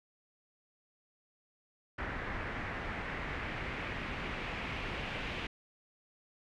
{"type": "noise with low-pass filter sweep", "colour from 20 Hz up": "pink", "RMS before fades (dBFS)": -39, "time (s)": [1.98, 5.47], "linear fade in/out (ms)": 5, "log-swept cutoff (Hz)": [1800, 2700], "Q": 2.2, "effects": []}